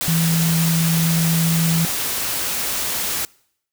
sine tone in noise, 164.81 Hz, E3, in tune, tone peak -16 dBFS, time 0.08-1.85 s, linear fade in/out 0 ms, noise white, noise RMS -23 dBFS, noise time 0.01-3.25 s, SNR +4 dB, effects noise-tail reverb RT60 0.7 s tail -25 dB re dry

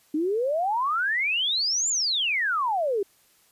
sine exponential two-way sweep, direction up then down, 293.7 to 7370 to 379.3 Hz, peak -22 dBFS, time 0.14-3.03 s, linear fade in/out 5 ms, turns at 1.89 s, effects white hiss -61 dBFS RMS until 3.51 s + resampled to 32000 Hz

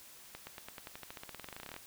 accelerating click train, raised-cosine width 0.3 ms, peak -28 dBFS, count 25, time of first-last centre 0.35-1.764 s, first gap 120 ms, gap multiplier 0.93, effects white hiss -55 dBFS RMS until 1.86 s

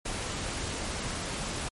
pink noise, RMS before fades -34 dBFS, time 0.05-1.69 s, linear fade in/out 10 ms, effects MP3 48 kbps

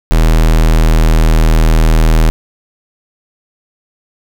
square tone, 39.93 Hz, D#1, 46 cents sharp, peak -6 dBFS, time 0.11-2.3 s, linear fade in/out 0 ms, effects none

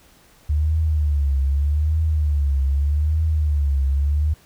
sine tone with vibrato, 73.42 Hz, D2, in tune, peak -16 dBFS, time 0.49-4.34 s, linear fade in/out 10 ms, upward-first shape triangle, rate 0.82 Hz, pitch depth 150 cents each way, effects pink hiss -53 dBFS RMS until 4.45 s

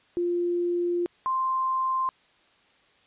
sine tone pair in turn, 349.2 / 1046.4 Hz, F4 / C6, 0 / 0 cents, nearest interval octave + perfect fifth, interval 1900 cents, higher second, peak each -23 dBFS, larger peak neither, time 0.17-1.06 / 1.26-2.09 s, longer first, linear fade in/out 0 ms, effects white hiss -61 dBFS RMS until 3.06 s + resampled to 8000 Hz

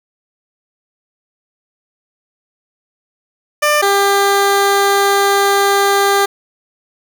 15% pulse tone pair in turn, 596 / 398.6 Hz, D5 / G4, +25 / +29 cents, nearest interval perfect fifth, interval 696 cents, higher first, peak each -4 dBFS, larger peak neither, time 3.62-3.82 / 3.82-6.26 s, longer second, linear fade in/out 10 ms, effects none

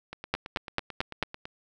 two click trains, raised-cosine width 0.3 ms, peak -9 / -22 dBFS, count 5 / 13, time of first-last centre 0.34-1.227 / 0.13-1.455 s, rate 4.51 / 9.06 Hz, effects none

